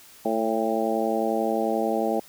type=harmonic tone with a mistuned harmonic; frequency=111.2 Hz; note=A2; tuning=19 cents sharp; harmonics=2 / 3 / 4 / 5 / 6 / 7; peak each=-29 / -29 / -29 / -29 / -29 / -29 dBFS; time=0.25-2.2 s; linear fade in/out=5 ms; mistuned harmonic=7; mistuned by=+35 cents; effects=white hiss -50 dBFS RMS until 2.28 s